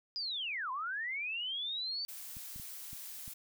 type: linear two-way sweep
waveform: sine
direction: down then up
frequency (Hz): 5000 to 983 to 4607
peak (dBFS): -35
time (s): 0.16-2.05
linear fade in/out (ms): 0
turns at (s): 0.71
type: noise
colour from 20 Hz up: blue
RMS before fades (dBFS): -46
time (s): 2.08-3.34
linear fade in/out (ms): 10
type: clicks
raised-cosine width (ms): 5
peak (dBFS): -38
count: 5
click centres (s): 2.369 / 2.561 / 2.598 / 2.931 / 3.279
effects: none